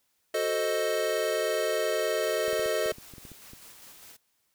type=chord; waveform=square; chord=F# diminished seventh; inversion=none; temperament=equal; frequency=370 / 440 / 523.3 / 622.3 Hz; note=F#4 / A4 / C5 / Eb5; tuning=0 / 0 / 0 / 0 cents; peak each=-36 / -31 / -34 / -30 dBFS; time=0.34-2.92 s; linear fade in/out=5 ms
type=noise with tremolo; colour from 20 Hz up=white; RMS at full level=-49 dBFS; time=2.22-4.17 s; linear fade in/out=10 ms; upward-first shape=square; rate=5 Hz; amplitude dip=25%
type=clicks; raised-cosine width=3 ms; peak=-34 dBFS; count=12; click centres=2.481 / 2.531 / 2.595 / 2.66 / 2.86 / 2.922 / 2.984 / 3.137 / 3.182 / 3.252 / 3.317 / 3.534 s
effects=white hiss -73 dBFS RMS until 4.54 s